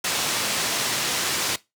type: low-pass noise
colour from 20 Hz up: white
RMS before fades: -25 dBFS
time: 0.04-1.56 s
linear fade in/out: 5 ms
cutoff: 7100 Hz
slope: 12 dB/octave
effects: noise-tail reverb RT60 0.2 s tail -19 dB re dry + high-pass 100 Hz 12 dB/octave